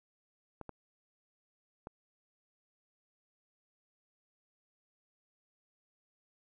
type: clicks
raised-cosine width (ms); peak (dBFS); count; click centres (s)
1; -29; 3; 0.613 / 0.693 / 1.871
effects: none